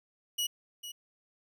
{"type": "tone with echo", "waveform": "sawtooth", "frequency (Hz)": 2915, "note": "F#7", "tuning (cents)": -26, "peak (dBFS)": -26, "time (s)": [0.38, 0.47], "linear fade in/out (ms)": 10, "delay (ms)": 450, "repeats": 1, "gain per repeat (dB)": -11, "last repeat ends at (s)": 0.92, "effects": []}